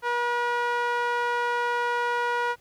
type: tone with band-pass filter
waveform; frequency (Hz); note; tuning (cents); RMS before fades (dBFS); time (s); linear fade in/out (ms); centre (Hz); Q
sawtooth; 481.1; B4; -45; -26; 0.02-2.56; 50; 1200; 1.7
effects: pink hiss -61 dBFS RMS until 2.6 s